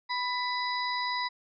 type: harmonic tone with a mistuned harmonic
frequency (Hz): 987.8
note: B5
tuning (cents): 0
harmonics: 1 / 2 / 4 / 5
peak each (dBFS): -31 / -34 / -37 / -38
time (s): 0.09-1.29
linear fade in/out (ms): 20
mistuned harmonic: 2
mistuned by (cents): +16
effects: none